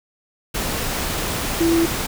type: tone in noise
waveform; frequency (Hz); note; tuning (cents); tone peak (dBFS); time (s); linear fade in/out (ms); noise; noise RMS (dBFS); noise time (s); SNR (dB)
sine; 332.9; E4; +17; -14; 1.6-1.86; 10; pink; -24; 0.54-2.07; +7
effects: none